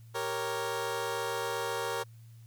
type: chord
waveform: 20% pulse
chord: G diminished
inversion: none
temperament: equal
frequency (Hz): 392 / 466.2 / 554.4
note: G4 / Bb4 / Db5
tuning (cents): 0 / 0 / 0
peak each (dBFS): -34 / -29 / -33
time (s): 0.14-2.04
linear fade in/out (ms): 20
effects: added 114 Hz sine -49 dBFS peak until 2.46 s + white hiss -67 dBFS RMS until 2.46 s